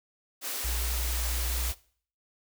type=high-pass noise; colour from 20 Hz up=white; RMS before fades=-34 dBFS; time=0.41-1.75 s; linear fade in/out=50 ms; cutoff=240 Hz; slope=96 dB/octave
type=tone; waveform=sine; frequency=60 Hz; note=B1; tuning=49 cents flat; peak=-29 dBFS; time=0.64-1.72 s; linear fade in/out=10 ms
effects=noise-tail reverb RT60 0.5 s tail -20 dB re dry